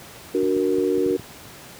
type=chord; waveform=sine; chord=D augmented; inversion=none; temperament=equal; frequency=293.7 / 370 / 466.2 Hz; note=D4 / F#4 / A#4; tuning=0 / 0 / 0 cents; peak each=-24 / -21 / -23 dBFS; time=0.34-1.17 s; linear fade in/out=10 ms
type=clicks; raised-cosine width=3 ms; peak=-22 dBFS; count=7; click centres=0.431 / 0.566 / 0.784 / 0.979 / 1.063 / 1.108 / 1.196 s
effects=pink hiss -42 dBFS RMS until 1.79 s + high-pass 80 Hz 12 dB/octave